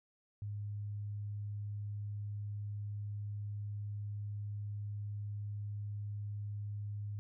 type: tone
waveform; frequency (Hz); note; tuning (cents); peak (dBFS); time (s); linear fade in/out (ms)
sine; 103.2; G#2; -10; -38; 0.42-7.19; 0
effects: none